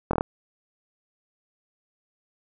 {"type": "slowing click train", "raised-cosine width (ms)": 1, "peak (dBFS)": -9, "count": 5, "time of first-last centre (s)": [0.11, 0.209], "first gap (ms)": 23, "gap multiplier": 1.05, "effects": []}